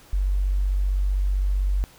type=tone; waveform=sine; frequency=47.8 Hz; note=G1; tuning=43 cents flat; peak=-19 dBFS; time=0.13-1.84 s; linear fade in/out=0 ms; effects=pink hiss -51 dBFS RMS until 1.98 s